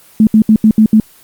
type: tone bursts at uneven times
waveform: sine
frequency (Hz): 217.6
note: A3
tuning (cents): -19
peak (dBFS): -3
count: 6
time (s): 0.2-0.27 / 0.34-0.42 / 0.49-0.56 / 0.64-0.71 / 0.78-0.86 / 0.93-1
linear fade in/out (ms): 2
effects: white hiss -43 dBFS RMS until 1.23 s + Opus 24 kbps